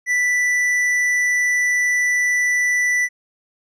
sine tone with tanh clipping, 1975.5 Hz, B6, in tune, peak -17 dBFS, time 0.06-3.09 s, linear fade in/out 50 ms, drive 9 dB, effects none

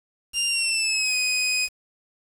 20% pulse tone with pitch glide, 2794 to 2504 Hz, F7 to D#7, 0 to +10 cents, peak -16 dBFS, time 0.33-1.69 s, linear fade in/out 50 ms, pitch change -190 cents, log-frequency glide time 0.47-1.15 s, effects resampled to 32000 Hz + 7-bit

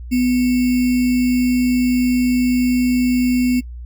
sine tone with sample-and-hold, 249.2 Hz, B3, 16 cents sharp, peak -13 dBFS, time 0.11-3.61 s, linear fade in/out 20 ms, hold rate 2450 Hz, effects noise-tail reverb RT60 0.1 s tail -20 dB re dry + added 60 Hz sine -29 dBFS peak until 3.85 s

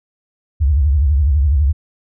sine tone with vibrato, 71.4 Hz, D2, 48 cents flat, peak -10 dBFS, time 0.6-1.73 s, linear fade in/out 20 ms, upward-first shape triangle, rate 12 Hz, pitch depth 240 cents each way, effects none

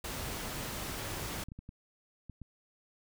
pink noise, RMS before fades -39 dBFS, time 0.04-1.44 s, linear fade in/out 5 ms
clicks, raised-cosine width 5 ms, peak -33 dBFS, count 6, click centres 1.486 / 1.519 / 1.59 / 1.691 / 2.297 / 2.417 s
effects none

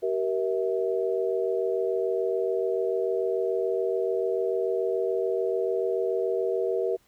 sine tone cluster, 383.5 / 470.4 / 651 Hz, G4 / A#4 / E5, -38 / +16 / -22 cents, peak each -27 / -27 / -32 dBFS, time 0.02-6.97 s, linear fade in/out 20 ms, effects pink hiss -64 dBFS RMS until 7.07 s

